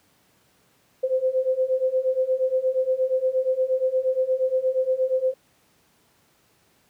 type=beating tone pair; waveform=sine; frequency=513 / 521.5 Hz; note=C5 / C5; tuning=-34 / -6 cents; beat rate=8.5 Hz; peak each=-24 / -22 dBFS; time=1.03-5.34 s; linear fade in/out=10 ms; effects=pink hiss -62 dBFS RMS until 6.89 s + high-pass 100 Hz 12 dB/octave